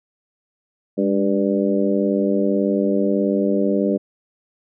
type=harmonic tone with a mistuned harmonic; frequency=98.3 Hz; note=G2; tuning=5 cents sharp; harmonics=2 / 3 / 4 / 5 / 6; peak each=-20 / -22 / -23 / -24 / -25 dBFS; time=0.97-3.98 s; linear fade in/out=20 ms; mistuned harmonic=2; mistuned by=+52 cents; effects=none